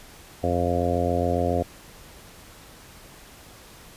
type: harmonic tone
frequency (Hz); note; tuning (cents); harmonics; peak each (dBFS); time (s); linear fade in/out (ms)
87.31; F2; 0; 1 / 2 / 3 / 4 / 5 / 6 / 7 / 8; -27 / -32 / -29 / -32 / -30 / -28 / -30 / -28; 0.43-1.63; 10
effects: pink hiss -47 dBFS RMS until 3.96 s + resampled to 32000 Hz